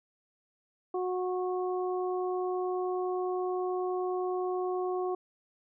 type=harmonic tone; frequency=365.9 Hz; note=F#4; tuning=19 cents flat; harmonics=1 / 2 / 3; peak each=-30 / -36 / -40 dBFS; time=0.94-5.15 s; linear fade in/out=5 ms; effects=none